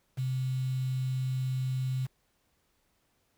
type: tone with quantisation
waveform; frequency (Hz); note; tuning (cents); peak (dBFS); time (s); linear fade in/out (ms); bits
sine; 129.8; C3; -13; -28; 0.17-2.07; 20; 8
effects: pink hiss -73 dBFS RMS until 3.37 s